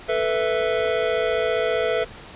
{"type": "chord", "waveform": "square", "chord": "A suspended second", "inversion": "none", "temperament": "just", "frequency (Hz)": [440, 495, 660], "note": ["A4", "B4", "E5"], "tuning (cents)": [0, 4, 2], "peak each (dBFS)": -25, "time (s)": [0.08, 2.05], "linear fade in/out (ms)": 20, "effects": ["pink hiss -41 dBFS RMS until 2.35 s", "resampled to 8000 Hz"]}